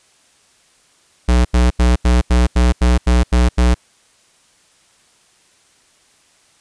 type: tone bursts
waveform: square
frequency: 60.9 Hz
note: B1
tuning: 24 cents flat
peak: -10 dBFS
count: 10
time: 1.28-3.745 s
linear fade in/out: 10 ms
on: 170 ms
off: 85 ms
effects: white hiss -54 dBFS RMS until 6.6 s + resampled to 22050 Hz